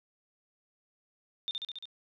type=tone with echo; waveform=sine; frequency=3618 Hz; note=A7; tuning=48 cents sharp; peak=-31 dBFS; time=1.48-1.51 s; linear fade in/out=0 ms; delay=69 ms; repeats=5; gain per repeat=-2 dB; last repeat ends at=1.855 s; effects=none